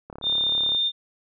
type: click train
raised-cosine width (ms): 1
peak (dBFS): -24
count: 24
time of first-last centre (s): 0.1-0.748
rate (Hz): 35.5
type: tone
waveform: sine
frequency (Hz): 3618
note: A7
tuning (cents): +48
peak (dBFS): -20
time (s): 0.22-0.92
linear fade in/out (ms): 50
effects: none